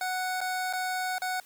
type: tone with dropouts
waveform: 25% pulse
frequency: 740 Hz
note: F#5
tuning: in tune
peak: -25 dBFS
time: 0.01-1.4 s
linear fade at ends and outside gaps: 2 ms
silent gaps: 0.406-0.413 / 0.728-0.734 / 1.183-1.219 s
effects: white hiss -56 dBFS RMS until 1.45 s